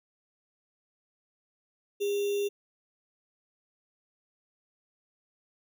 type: tone with sample-and-hold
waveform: sine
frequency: 405.3 Hz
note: G#4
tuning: 42 cents flat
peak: -26 dBFS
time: 2-2.49 s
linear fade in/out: 20 ms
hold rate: 3150 Hz
effects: none